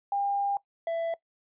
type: tone pair in turn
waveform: sine / triangle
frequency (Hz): 802 / 665.4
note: G5 / E5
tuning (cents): +39 / +16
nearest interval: minor third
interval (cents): 323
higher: first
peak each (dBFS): -25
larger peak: neither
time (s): 0.12-0.57 / 0.87-1.14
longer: first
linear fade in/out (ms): 2
effects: noise-tail reverb RT60 0.1 s tail -19 dB re dry + resampled to 8000 Hz